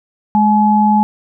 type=tone pair together; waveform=sine; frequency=210 / 850 Hz; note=G#3 / G#5; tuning=+19 / +40 cents; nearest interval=2 octaves; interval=2421 cents; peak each=-11 dBFS; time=0.35-1.03 s; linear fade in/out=0 ms; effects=none